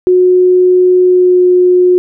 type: tone with pitch glide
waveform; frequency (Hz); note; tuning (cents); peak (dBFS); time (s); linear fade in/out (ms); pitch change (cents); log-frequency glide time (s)
sine; 364.5 to 361.4; F#4 to F#4; -26 to -41; -4; 0.07-1.98; 0; -15; 1.03-1.44
effects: none